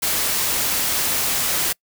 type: noise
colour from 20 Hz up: white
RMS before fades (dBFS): -21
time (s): 0.02-1.73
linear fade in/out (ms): 10
effects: noise-tail reverb RT60 0.1 s tail -26 dB re dry